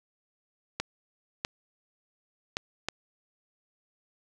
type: clicks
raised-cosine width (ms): 0.2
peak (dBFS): -12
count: 4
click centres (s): 0.8 / 1.449 / 2.569 / 2.886
effects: none